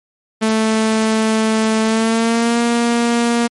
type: tone with pitch glide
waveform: sawtooth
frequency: 220 to 235.8 Hz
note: A3 to A#3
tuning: 0 to +20 cents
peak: -9 dBFS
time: 0.41-3.48 s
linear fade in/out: 20 ms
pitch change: +120 cents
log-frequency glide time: 1.82-2.59 s
effects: MP3 48 kbps